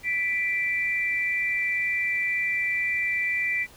sine tone pair together, 1975.5 / 2347 Hz, B6 / D7, 0 / -2 cents, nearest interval minor third, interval 298 cents, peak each -26 dBFS, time 0.03-3.67 s, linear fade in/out 50 ms, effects pink hiss -51 dBFS RMS until 3.76 s

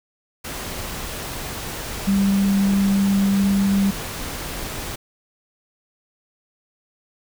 sine tone in noise, 197.1 Hz, G3, 10 cents sharp, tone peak -15 dBFS, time 2.07-3.91 s, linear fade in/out 10 ms, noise pink, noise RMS -30 dBFS, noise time 0.44-4.96 s, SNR +12 dB, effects none

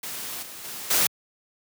white noise with level steps, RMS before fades -34 / -40 / -36 / -21 dBFS, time 0.03-1.07 s, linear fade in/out 5 ms, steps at 0.42 / 0.64 / 0.9 s, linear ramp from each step 10 ms, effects high-pass 100 Hz 12 dB/octave

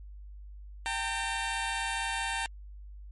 15% pulse tone pair together, 784 / 908.2 Hz, G5 / A#5, 0 / -45 cents, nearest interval minor third, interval 255 cents, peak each -28 / -26 dBFS, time 0.86-2.46 s, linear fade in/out 0 ms, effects added 50 Hz sine -43 dBFS peak until 3.11 s + MP3 48 kbps

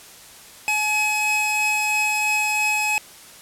45% pulse tone pair together, 850 / 2547 Hz, G#5 / D#7, +40 / +40 cents, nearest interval octave + perfect fifth, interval 1900 cents, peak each -25 / -20 dBFS, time 0.68-2.98 s, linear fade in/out 0 ms, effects white hiss -44 dBFS RMS until 3.41 s + low-pass 12000 Hz 12 dB/octave

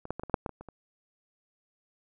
clicks, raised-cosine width 1 ms, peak -27 / -16 / -22 / -22 / -27 / -8 / -17 / -26 / -30 / -30 dBFS, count 10, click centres 0.054 / 0.106 / 0.196 / 0.235 / 0.297 / 0.342 / 0.462 / 0.493 / 0.61 / 0.687 s, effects none

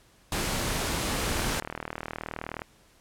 pink noise, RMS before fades -29 dBFS, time 0.32-1.6 s, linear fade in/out 2 ms
click train, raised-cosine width 0.5 ms, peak -18 dBFS, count 57, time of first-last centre 1.19-2.619 s, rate 39.2 Hz
effects pink hiss -60 dBFS RMS until 3 s + low-pass 12000 Hz 12 dB/octave

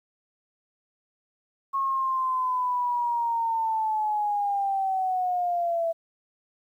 sine linear sweep, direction down, 1093 to 659.3 Hz, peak -23 dBFS, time 1.73-5.93 s, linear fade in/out 20 ms, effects 10-bit

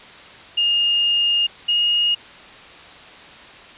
sine tone pair in turn, 2835 / 2861 Hz, F7 / F7, +25 / +41 cents, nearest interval unison, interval 16 cents, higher second, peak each -15 dBFS, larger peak neither, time 0.57-1.47 / 1.68-2.15 s, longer first, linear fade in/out 10 ms, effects white hiss -41 dBFS RMS until 3.77 s + resampled to 8000 Hz

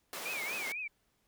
pink high-pass noise, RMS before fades -42 dBFS, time 0.13-0.72 s, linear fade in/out 0 ms, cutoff 420 Hz, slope 12 dB/octave
sine tone with vibrato, 2323 Hz, D7, 20 cents flat, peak -36 dBFS, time 0.25-0.88 s, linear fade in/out 10 ms, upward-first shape triangle, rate 4.1 Hz, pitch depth 190 cents each way
effects pink hiss -75 dBFS RMS until 1.27 s

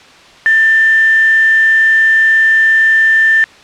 sine tone with quantisation, 1783 Hz, A6, 22 cents sharp, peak -6 dBFS, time 0.46-3.44 s, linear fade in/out 0 ms, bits 3, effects white hiss -39 dBFS RMS until 3.63 s + low-pass 4000 Hz 12 dB/octave

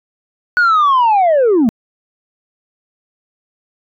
sine linear sweep, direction down, 1480 to 207.7 Hz, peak -6 dBFS, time 0.57-1.69 s, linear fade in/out 0 ms, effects tanh soft clip ceiling -7 dBFS

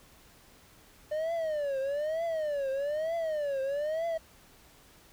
triangle tone with vibrato, 599 Hz, D5, 34 cents sharp, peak -27 dBFS, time 1.11-4.18 s, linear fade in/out 10 ms, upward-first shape triangle, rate 1.1 Hz, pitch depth 220 cents each way, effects pink hiss -58 dBFS RMS until 5.12 s

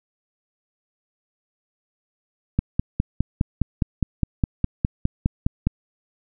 click train, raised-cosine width 5 ms, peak -6 dBFS, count 16, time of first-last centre 2.59-5.67 s, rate 4.87 Hz, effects none

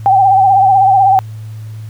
sine tone with vibrato, 776 Hz, G5, 18 cents flat, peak -5 dBFS, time 0.06-1.19 s, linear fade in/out 0 ms, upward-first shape sine, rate 16 Hz, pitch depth 61 cents each way, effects added 109 Hz sine -24 dBFS peak until 1.89 s + pink hiss -46 dBFS RMS until 1.89 s

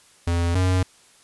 square tone pair in turn, 85.6 / 92.25 Hz, F2 / F#2, -34 / -5 cents, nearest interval minor second, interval 129 cents, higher second, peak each -20 / -18 dBFS, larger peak second, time 0.27-0.55 / 0.55-0.83 s, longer neither, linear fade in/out 5 ms, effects white hiss -54 dBFS RMS until 1.23 s + resampled to 24000 Hz

